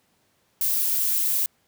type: noise with high-pass filter sweep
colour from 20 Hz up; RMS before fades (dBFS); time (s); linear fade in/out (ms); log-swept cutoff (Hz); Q
violet; -23; 0.61-1.46; 2; 240 to 1300; 0.86
effects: pink hiss -66 dBFS RMS until 1.67 s + high-pass 100 Hz 12 dB/octave